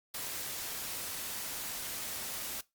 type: noise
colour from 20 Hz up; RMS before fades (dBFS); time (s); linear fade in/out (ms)
white; -39; 0.14-2.61; 5
effects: noise-tail reverb RT60 0.2 s tail -20 dB re dry + Opus 48 kbps